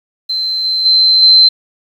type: tone with level steps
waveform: sine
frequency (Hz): 4093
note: C8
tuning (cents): -39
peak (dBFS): -14 / -12 / -6 / -3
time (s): 0.29-1.49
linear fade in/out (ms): 10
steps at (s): 0.64 / 0.85 / 1.22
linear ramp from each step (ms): 10
effects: 7-bit